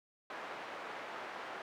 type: band-pass noise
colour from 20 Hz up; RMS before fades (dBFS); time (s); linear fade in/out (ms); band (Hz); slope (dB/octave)
pink; -45; 0.3-1.62; 2; 550 to 1900; 12
effects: none